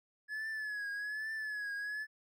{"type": "tone with vibrato", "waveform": "triangle", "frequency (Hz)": 1702, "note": "G#6", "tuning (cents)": 42, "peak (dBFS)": -35, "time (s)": [0.28, 2.07], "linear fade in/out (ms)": 50, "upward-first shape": "triangle", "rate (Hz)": 1.2, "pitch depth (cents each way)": 76, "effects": []}